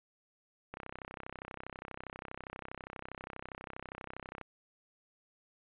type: click train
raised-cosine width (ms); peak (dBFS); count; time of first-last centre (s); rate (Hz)
0.5; -27; 120; 0.74-4.413; 32.4
effects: resampled to 8000 Hz